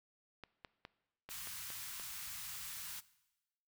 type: clicks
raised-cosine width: 0.3 ms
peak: -32 dBFS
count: 7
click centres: 0.437 / 0.648 / 0.851 / 1.29 / 1.473 / 1.703 / 1.998 s
type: band-stop noise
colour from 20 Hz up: white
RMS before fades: -46 dBFS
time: 1.29-3.01 s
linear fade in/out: 20 ms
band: 170 to 1000 Hz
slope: 24 dB/octave
effects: noise-tail reverb RT60 1.0 s tail -19 dB re dry